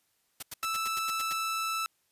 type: noise bursts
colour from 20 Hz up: white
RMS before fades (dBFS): -38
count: 9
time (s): 0.4-1.331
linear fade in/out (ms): 5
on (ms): 27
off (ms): 86
type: tone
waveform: sawtooth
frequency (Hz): 1318.5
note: E6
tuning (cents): 0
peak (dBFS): -26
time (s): 0.63-1.86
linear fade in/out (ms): 0
effects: white hiss -73 dBFS RMS until 2.11 s + resampled to 32000 Hz